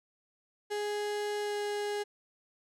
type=tone with pitch glide; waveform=35% pulse; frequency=415.3 to 412.9 Hz; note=G#4 to G#4; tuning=0 to -10 cents; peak=-30 dBFS; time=0.7-2.04 s; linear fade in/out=20 ms; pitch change=-10 cents; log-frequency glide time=1.42-1.55 s; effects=low-pass 10000 Hz 12 dB/octave